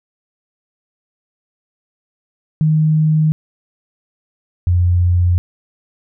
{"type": "tone pair in turn", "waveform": "sine", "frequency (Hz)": [155.56, 88.47], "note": ["D#3", "F2"], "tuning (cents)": [0, 23], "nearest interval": "minor seventh", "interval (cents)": 977, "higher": "first", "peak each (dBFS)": -10, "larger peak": "neither", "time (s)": [[2.61, 3.32], [4.67, 5.38]], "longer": "neither", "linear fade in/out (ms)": 0, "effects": []}